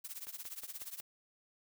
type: noise with tremolo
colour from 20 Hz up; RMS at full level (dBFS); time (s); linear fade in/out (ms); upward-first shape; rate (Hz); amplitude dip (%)
blue; -42; 0.04-1.01; 10; triangle; 17; 95
type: click train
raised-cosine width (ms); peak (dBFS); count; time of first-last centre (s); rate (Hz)
0.3; -35; 5; 0.27-1.001; 5.47
effects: none